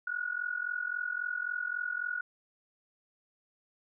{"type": "tone with amplitude modulation", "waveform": "sine", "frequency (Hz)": 1456, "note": "F#6", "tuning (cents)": -28, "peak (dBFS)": -28, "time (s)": [0.07, 2.21], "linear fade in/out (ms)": 5, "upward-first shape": "sine", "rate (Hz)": 43.7, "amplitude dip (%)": 85, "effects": []}